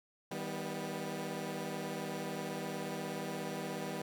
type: chord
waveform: 15% pulse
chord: Eb augmented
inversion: none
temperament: equal with one note detuned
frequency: 159.02 / 196 / 246.9 Hz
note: Eb3 / G3 / B3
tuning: +38 / 0 / 0 cents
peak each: -36 / -35 / -37 dBFS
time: 0.31-4.02 s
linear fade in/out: 5 ms
effects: none